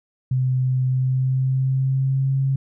sine tone with pitch glide, 128.8 to 135.05 Hz, C3 to C#3, -27 to -45 cents, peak -17 dBFS, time 0.31-2.56 s, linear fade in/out 5 ms, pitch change +82 cents, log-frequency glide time 0.85-2.35 s, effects none

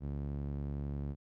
sawtooth tone with band-pass filter, 71 Hz, C#2, 42 cents sharp, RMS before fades -38 dBFS, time 0-1.16 s, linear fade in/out 50 ms, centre 150 Hz, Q 0.88, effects none

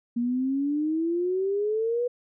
sine exponential sweep, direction up, 234.6 to 493.9 Hz, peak -23 dBFS, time 0.16-2.08 s, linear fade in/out 10 ms, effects none

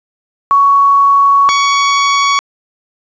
sine / sawtooth tone pair in turn, 1117 / 1122 Hz, C#6 / C#6, +13 / +21 cents, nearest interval unison, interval 8 cents, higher second, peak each -5 dBFS, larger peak neither, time 0.51-1.49 / 1.49-2.39 s, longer first, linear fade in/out 0 ms, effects resampled to 16000 Hz + 7-bit

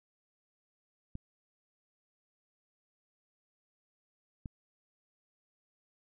clicks, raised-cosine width 5 ms, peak -28 dBFS, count 2, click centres 1.154 / 4.458 s, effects none

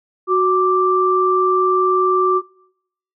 sine tone pair together, 370 / 1174.7 Hz, F#4 / D6, 0 / 0 cents, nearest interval octave + minor sixth, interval 2000 cents, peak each -15 dBFS, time 0.27-2.42 s, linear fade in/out 50 ms, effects noise-tail reverb RT60 0.8 s tail -24 dB re dry

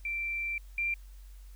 sine tone pair in turn, 2349 / 2369 Hz, D7 / D7, 0 / +14 cents, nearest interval unison, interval 14 cents, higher second, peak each -31 / -28 dBFS, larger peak second, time 0.05-0.58 / 0.78-0.94 s, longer first, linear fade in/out 2 ms, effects added 47 Hz sine -46 dBFS peak until 1.55 s + white hiss -64 dBFS RMS until 1.55 s

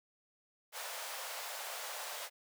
pink high-pass noise, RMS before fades -43 dBFS, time 0.72-2.3 s, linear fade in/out 50 ms, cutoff 520 Hz, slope 48 dB/octave, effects none

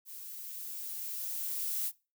violet noise with level ramp, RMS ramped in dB -46 to -33 dBFS, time 0.05-1.92 s, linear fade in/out 50 ms, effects noise-tail reverb RT60 0.3 s tail -22 dB re dry

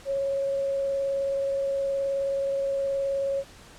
sine tone with vibrato, 550 Hz, C#5, 14 cents flat, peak -24 dBFS, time 0.05-3.44 s, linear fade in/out 50 ms, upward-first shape triangle, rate 19 Hz, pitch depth 14 cents each way, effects pink hiss -49 dBFS RMS until 3.78 s + low-pass 9000 Hz 12 dB/octave

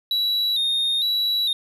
triangle tone with vibrato, 3800 Hz, A#7, 33 cents sharp, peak -18 dBFS, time 0.11-1.53 s, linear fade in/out 2 ms, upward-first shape square, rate 1.1 Hz, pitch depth 53 cents each way, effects none

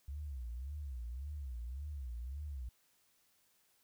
sine tone with vibrato, 66 Hz, C2, 16 cents sharp, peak -40 dBFS, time 0.08-2.69 s, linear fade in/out 5 ms, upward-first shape sine, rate 1.8 Hz, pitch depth 220 cents each way, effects white hiss -73 dBFS RMS until 3.83 s

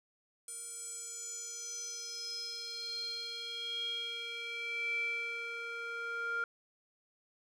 square tone with band-pass filter sweep, 466.2 Hz, A#4, in tune, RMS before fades -40 dBFS, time 0.48-6.44 s, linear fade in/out 2 ms, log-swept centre 9000 to 1500 Hz, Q 8.2, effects none

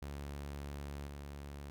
sawtooth tone with level steps, 71.2 Hz, C#2, 47 cents sharp, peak -38 / -41 dBFS, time 0.02-1.7 s, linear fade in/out 0 ms, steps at 1.07 s, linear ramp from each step 5 ms, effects none

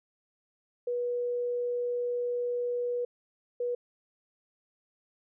sine tone pair in turn, 486 / 486 Hz, B4 / B4, -28 / -28 cents, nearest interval unison, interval 0 cents, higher neither, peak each -28 dBFS, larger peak neither, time 0.87-3.05 / 3.6-3.75 s, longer first, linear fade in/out 5 ms, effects none

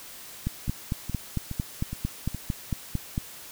two click trains, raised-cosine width 5 ms, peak -14 / -20 dBFS, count 13 / 5, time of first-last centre 0.47-3.179 / 0.68-2.347 s, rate 4.43 / 2.4 Hz, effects white hiss -44 dBFS RMS until 3.51 s

